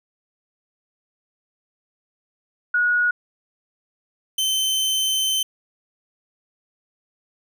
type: tone pair in turn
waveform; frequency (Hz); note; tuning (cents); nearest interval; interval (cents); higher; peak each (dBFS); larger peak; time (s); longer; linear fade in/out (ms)
sine / sawtooth; 1454 / 3081; F#6 / G7; -31 / -31; octave + minor second; 1300; second; -16; neither; 2.74-3.11 / 4.38-5.43; second; 5
effects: none